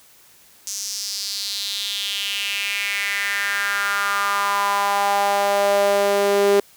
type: tone with high-pass filter sweep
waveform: sawtooth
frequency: 201.1 Hz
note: G3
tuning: 44 cents sharp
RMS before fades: -21 dBFS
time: 0.67-6.6 s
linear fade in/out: 2 ms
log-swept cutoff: 6200 to 410 Hz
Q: 4
effects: white hiss -51 dBFS RMS until 6.76 s